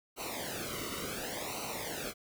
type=noise with flanger; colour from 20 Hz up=pink; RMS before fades=-39 dBFS; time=0.16-2.14 s; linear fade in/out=50 ms; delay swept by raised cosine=0.58 to 1.22 ms; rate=0.69 Hz; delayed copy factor=-0.9; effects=none